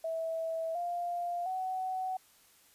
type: tone with pitch steps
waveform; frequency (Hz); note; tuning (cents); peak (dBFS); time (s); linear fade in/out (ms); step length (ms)
sine; 652 / 698.8 / 749; E5 / F5 / F#5; -19 / +1 / +21; -32; 0.04-2.17; 5; 710
effects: white hiss -63 dBFS RMS until 2.74 s + resampled to 32000 Hz